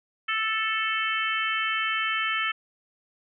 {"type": "harmonic tone", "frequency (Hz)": 440, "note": "A4", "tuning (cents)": 0, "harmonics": [3, 4, 5, 6, 7], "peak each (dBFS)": [-29, -30, -31, -32, -32], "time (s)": [0.28, 2.52], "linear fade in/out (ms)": 10, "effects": []}